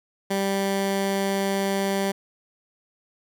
15% pulse tone, 196 Hz, G3, in tune, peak -16 dBFS, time 0.3-2.12 s, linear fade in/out 10 ms, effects none

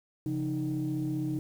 sine tone cluster, 136.5 / 171.8 / 309.9 Hz, C#3 / F3 / D#4, -26 / -28 / -7 cents, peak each -32 / -38 / -30 dBFS, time 0.26-1.39 s, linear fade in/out 2 ms, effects tanh soft clip ceiling -23 dBFS + 9-bit

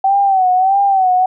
sine tone with vibrato, 765 Hz, G5, 42 cents flat, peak -9 dBFS, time 0.04-1.26 s, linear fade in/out 5 ms, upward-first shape sine, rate 1.6 Hz, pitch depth 79 cents each way, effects none

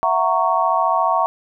sine chord, F# dominant seventh, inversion third, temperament just, 666 / 740 / 925 / 1110 Hz, E5 / F#5 / A#5 / C#6, +18 / 0 / -14 / +2 cents, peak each -21 / -21 / -20 / -19 dBFS, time 0.03-1.26 s, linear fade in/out 0 ms, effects none

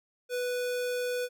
square tone, 493.9 Hz, B4, in tune, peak -30 dBFS, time 0.29-1.29 s, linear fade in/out 50 ms, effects none

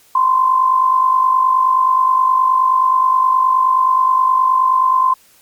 sine tone with amplitude modulation, 1037 Hz, C6, 16 cents flat, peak -7 dBFS, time 0.15-5.14 s, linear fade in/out 5 ms, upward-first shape sine, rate 49.5 Hz, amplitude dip 60%, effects white hiss -50 dBFS RMS until 5.41 s + MP3 96 kbps

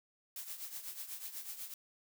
blue noise with tremolo, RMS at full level -42 dBFS, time 0.36-1.74 s, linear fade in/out 2 ms, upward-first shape triangle, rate 8.1 Hz, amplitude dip 75%, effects none

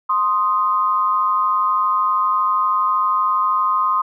sine tone pair together, 1047.9 / 1244.5 Hz, C6 / D#6, +2 / 0 cents, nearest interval minor third, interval 298 cents, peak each -17 / -18 dBFS, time 0.09-4.02 s, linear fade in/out 10 ms, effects none

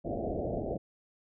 white low-pass noise, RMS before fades -34 dBFS, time 0.04-0.78 s, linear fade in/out 20 ms, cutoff 720 Hz, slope 96 dB/octave, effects none

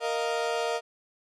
35% pulse chord, Bb suspended fourth, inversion none, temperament equal, 466.2 / 622.3 / 698.5 Hz, Bb4 / Eb5 / F5, 0 / 0 / 0 cents, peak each -28 / -31 / -30 dBFS, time 0-0.81 s, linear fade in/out 50 ms, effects low-pass 7000 Hz 12 dB/octave

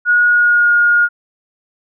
sine tone with pitch glide, 1449 to 1428.2 Hz, F#6 to F6, -37 to +38 cents, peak -8 dBFS, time 0.05-1.09 s, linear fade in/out 50 ms, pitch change -25 cents, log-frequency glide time 0.26-0.72 s, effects none

